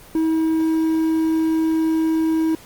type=tone with quantisation; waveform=triangle; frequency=320.6 Hz; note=E4; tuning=48 cents flat; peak=-14 dBFS; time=0.15-2.55 s; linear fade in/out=2 ms; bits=7; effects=pink hiss -44 dBFS RMS until 2.65 s + Opus 24 kbps